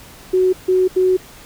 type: tone bursts at uneven times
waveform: sine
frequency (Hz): 370.7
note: F#4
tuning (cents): +3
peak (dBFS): -11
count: 3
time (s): 0.33-0.53 / 0.68-0.88 / 0.96-1.17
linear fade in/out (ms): 10
effects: pink hiss -41 dBFS RMS until 1.45 s

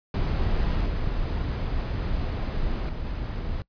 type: noise with level steps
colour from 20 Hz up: brown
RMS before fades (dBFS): -24 / -27 / -32 / -30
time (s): 0.14-3.62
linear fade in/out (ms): 2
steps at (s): 0.86 / 2.89 / 3.05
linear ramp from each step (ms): 2
effects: noise-tail reverb RT60 0.1 s tail -22 dB re dry + resampled to 11025 Hz

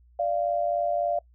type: tone pair together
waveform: sine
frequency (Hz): 587.3 / 690.8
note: D5 / F5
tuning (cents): 0 / -19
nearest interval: minor third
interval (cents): 281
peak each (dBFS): -27 / -25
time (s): 0.19-1.19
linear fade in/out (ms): 5
effects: noise-tail reverb RT60 0.1 s tail -23 dB re dry + added 60 Hz sine -54 dBFS peak until 1.34 s

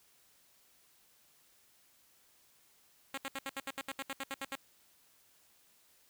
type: tone bursts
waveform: 5% pulse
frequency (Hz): 271.5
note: C#4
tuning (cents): -36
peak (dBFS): -26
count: 14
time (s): 3.14-4.555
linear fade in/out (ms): 2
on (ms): 37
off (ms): 69
effects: white hiss -67 dBFS RMS until 6.09 s

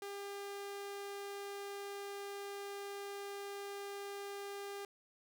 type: tone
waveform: sawtooth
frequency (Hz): 400.9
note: G4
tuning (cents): +39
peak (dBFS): -39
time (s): 0.02-4.85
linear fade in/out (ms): 2
effects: none

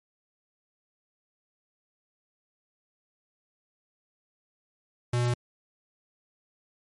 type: tone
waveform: square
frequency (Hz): 121.4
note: B2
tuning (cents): -29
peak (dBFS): -24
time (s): 5.13-5.34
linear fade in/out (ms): 5
effects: MP3 48 kbps

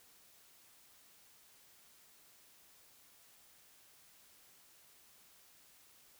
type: silence
effects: white hiss -64 dBFS RMS until 6.19 s

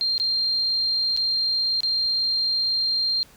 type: tone with dropouts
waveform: sine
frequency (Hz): 4186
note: C8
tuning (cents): 0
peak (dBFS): -20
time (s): 0.01-3.23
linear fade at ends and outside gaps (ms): 0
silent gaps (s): 0.18-0.199 / 1.165-1.173 / 1.805-1.833
effects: pink hiss -52 dBFS RMS until 3.36 s

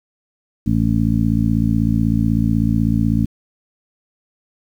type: harmonic tone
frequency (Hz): 56.1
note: A1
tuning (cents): +34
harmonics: 1 / 2 / 3 / 4 / 5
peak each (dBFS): -22 / -19 / -21 / -18 / -22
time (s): 0.66-3.26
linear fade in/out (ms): 10
effects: 8-bit

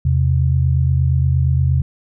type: tone pair together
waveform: sine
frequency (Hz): 82.65 / 131.2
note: E2 / C3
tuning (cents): +5 / +5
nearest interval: minor sixth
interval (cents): 800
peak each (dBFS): -15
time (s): 0.05-1.82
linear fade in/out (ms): 5
effects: none

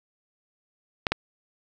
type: clicks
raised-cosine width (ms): 0.3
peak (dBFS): -7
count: 2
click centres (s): 1.068 / 1.12
effects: none

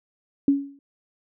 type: tone with exponential decay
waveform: sine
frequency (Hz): 279.4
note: C#4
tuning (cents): +14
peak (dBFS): -12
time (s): 0.48-0.79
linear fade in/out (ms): 2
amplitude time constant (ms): 66
effects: none

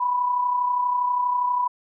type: tone pair together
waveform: sine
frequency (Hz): 985 / 1017.4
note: B5 / C6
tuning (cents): -5 / -49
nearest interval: minor second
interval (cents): 56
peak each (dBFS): -20 / -30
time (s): 0-1.68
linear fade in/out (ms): 10
effects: none

